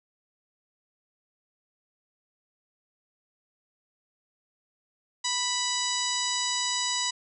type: harmonic tone with a mistuned harmonic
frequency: 987.8 Hz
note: B5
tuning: in tune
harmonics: 1 / 2 / 3 / 4 / 5 / 6 / 7 / 8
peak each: -34 / -36 / -36 / -32 / -33 / -36 / -35 / -35 dBFS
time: 5.24-7.11 s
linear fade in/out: 10 ms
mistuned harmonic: 4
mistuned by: -16 cents
effects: none